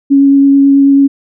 sine tone with vibrato, 277.2 Hz, C#4, in tune, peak -3 dBFS, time 0.1-1.08 s, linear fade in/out 20 ms, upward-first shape triangle, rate 9.2 Hz, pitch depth 11 cents each way, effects none

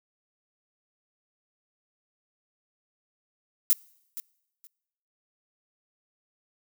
violet noise with echo, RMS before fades -20 dBFS, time 3.7-3.73 s, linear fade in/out 0 ms, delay 470 ms, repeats 2, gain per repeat -15 dB, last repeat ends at 4.67 s, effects noise-tail reverb RT60 0.9 s tail -25 dB re dry

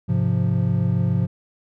triangle chord, F minor, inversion first, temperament equal, 103.83 / 130.81 / 174.61 Hz, Ab2 / C3 / F3, 0 / 0 / 0 cents, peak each -20 dBFS, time 0.08-1.27 s, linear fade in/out 20 ms, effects none

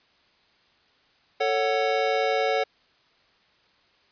square chord, F# minor, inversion first, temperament just, 444 / 555 / 740 Hz, A4 / C#5 / F#5, +16 / +2 / 0 cents, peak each -27 dBFS, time 1.4-2.64 s, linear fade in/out 10 ms, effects white hiss -62 dBFS RMS until 4.11 s + resampled to 11025 Hz

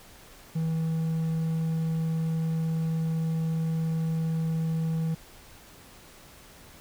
triangle tone, 161.7 Hz, E3, 33 cents flat, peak -23 dBFS, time 0.55-5.15 s, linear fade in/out 10 ms, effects pink hiss -51 dBFS RMS until 6.8 s

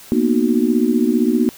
sine chord, B major seventh, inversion third, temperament just, 231.5 / 246.9 / 308.7 / 370.4 Hz, A#3 / B3 / D#4 / F#4, -12 / 0 / -14 / +2 cents, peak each -18 / -17 / -19 / -21 dBFS, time 0.12-1.49 s, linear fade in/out 0 ms, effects white hiss -41 dBFS RMS until 1.57 s

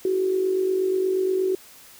sine tone with amplitude modulation, 375.5 Hz, F#4, 26 cents sharp, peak -17 dBFS, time 0.05-1.55 s, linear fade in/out 2 ms, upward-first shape sine, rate 48.4 Hz, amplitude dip 55%, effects white hiss -48 dBFS RMS until 1.99 s

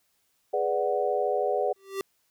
sine chord, G# half-diminished seventh, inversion none, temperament equal, 415.3 / 493.9 / 587.3 / 740 Hz, G#4 / B4 / D5 / F#5, 0 / 0 / 0 / 0 cents, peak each -29 dBFS, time 0.53-1.73 s, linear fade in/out 10 ms
square tone with exponential growth, 390 Hz, G4, 9 cents flat, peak -26 dBFS, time 1.76-2.01 s, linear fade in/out 1 ms, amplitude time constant 54 ms
effects white hiss -71 dBFS RMS until 2.3 s

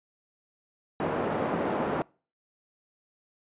pink band-pass noise, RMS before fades -29 dBFS, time 1-2.02 s, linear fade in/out 0 ms, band 230 to 990 Hz, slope 12 dB/octave, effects noise-tail reverb RT60 0.4 s tail -26 dB re dry + resampled to 8000 Hz

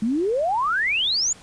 sine exponential sweep, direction up, 207.7 to 7140 Hz, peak -19 dBFS, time 0.02-1.33 s, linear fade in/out 5 ms, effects pink hiss -47 dBFS RMS until 1.42 s + resampled to 22050 Hz

